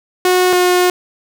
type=tone pair in turn; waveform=sawtooth; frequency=364.7 / 360.3 Hz; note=F#4 / F#4; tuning=-25 / -46 cents; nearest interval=unison; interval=21 cents; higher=first; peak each=-6 dBFS; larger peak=neither; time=0.25-0.53 / 0.53-0.9 s; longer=second; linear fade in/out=2 ms; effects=none